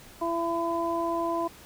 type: harmonic tone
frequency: 336.3 Hz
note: E4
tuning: 35 cents sharp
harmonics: 1 / 2 / 3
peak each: -30 / -30 / -30 dBFS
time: 0.21-1.48 s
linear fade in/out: 10 ms
effects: pink hiss -50 dBFS RMS until 1.65 s